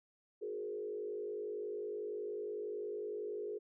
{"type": "tone with frequency modulation", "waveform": "sine", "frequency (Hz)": 421.6, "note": "G#4", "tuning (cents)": 26, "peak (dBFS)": -38, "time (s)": [0.41, 3.59], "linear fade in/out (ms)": 20, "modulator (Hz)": 50.9, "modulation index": 0.97, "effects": []}